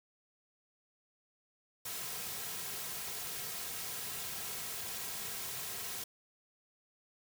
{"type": "noise with comb filter", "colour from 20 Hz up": "white", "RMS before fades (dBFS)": -41, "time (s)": [1.85, 6.04], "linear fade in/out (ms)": 5, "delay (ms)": 3.4, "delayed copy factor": -0.5, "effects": []}